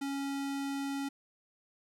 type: tone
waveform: square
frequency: 277.2 Hz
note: C#4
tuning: in tune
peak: -34 dBFS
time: 0.01-1.09 s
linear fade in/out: 10 ms
effects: low-pass 12000 Hz 12 dB/octave + 11-bit